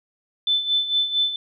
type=tone with tremolo; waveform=sine; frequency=3520 Hz; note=A7; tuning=in tune; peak=-16 dBFS; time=0.47-1.36 s; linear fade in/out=2 ms; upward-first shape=sine; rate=4.4 Hz; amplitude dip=70%; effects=none